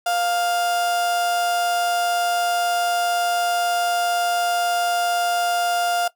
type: tone with amplitude modulation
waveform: 35% pulse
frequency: 701 Hz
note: F5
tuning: 6 cents sharp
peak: -16 dBFS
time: 0.06-6.08 s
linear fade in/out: 5 ms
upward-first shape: sine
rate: 209 Hz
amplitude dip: 30%
effects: noise-tail reverb RT60 0.1 s tail -17 dB re dry